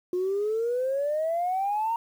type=exponential sweep; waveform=sine; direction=up; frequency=355 to 934 Hz; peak=-23 dBFS; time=0.13-1.96 s; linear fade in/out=2 ms; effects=tanh soft clip ceiling -20 dBFS + 9-bit